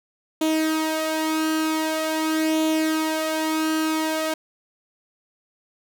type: tone with flanger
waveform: sawtooth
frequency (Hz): 315.5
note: D#4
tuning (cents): +24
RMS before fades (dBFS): -23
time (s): 0.41-4.34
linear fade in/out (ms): 5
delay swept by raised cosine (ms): 0.29 to 2.49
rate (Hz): 0.45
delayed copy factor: +0.55
effects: none